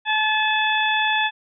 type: harmonic tone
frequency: 863 Hz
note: A5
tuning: 34 cents flat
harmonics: 1 / 2 / 3 / 4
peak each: -22 / -22 / -25 / -25 dBFS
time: 0.05-1.31 s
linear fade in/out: 50 ms
effects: none